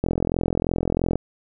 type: click train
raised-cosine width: 2 ms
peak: -8 dBFS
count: 49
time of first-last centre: 0.04-1.156 s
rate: 43 Hz
effects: none